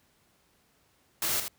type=noise with echo; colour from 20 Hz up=white; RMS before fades=-29 dBFS; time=1.22-1.4 s; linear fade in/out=2 ms; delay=81 ms; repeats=1; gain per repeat=-7 dB; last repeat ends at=1.481 s; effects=pink hiss -67 dBFS RMS until 1.58 s + high-pass 60 Hz 12 dB/octave